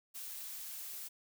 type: noise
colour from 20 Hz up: blue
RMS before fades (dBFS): -45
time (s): 0.14-1.09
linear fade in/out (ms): 20
effects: none